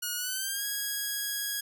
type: tone with pitch glide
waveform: 5% pulse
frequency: 1447 to 1652.6 Hz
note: F#6 to G#6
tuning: -39 to -9 cents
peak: -20 dBFS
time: 0.02-1.61 s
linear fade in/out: 10 ms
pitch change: +230 cents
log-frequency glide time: 0.16-0.65 s
effects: none